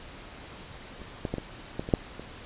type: clicks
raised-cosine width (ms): 2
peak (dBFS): -30 / -16 / -16 / -19 / -17 / -23 / -6 / -24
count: 8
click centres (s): 1.017 / 1.252 / 1.34 / 1.383 / 1.795 / 1.889 / 1.938 / 2.196
effects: pink hiss -45 dBFS RMS until 2.45 s + resampled to 8000 Hz